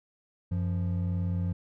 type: tone pair together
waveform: triangle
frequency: 92.5 / 174.62 Hz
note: F#2 / F3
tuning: 0 / 0 cents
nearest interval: major seventh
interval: 1100 cents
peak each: -26 / -30 dBFS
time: 0.51-1.53 s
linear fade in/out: 10 ms
effects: none